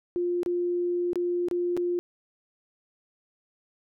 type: tone with dropouts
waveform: sine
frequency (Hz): 351.8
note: F4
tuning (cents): +13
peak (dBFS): -24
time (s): 0.16-1.99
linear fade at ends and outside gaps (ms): 0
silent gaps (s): 0.432-0.461 / 1.132-1.157 / 1.485-1.512 / 1.767-1.774
effects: none